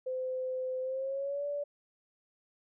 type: tone with pitch glide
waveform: sine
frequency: 514 to 576.9 Hz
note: C5 to D5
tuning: -31 to -31 cents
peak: -32 dBFS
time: 0.06-1.64 s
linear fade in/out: 10 ms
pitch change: +200 cents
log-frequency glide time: 0.81-1.46 s
effects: none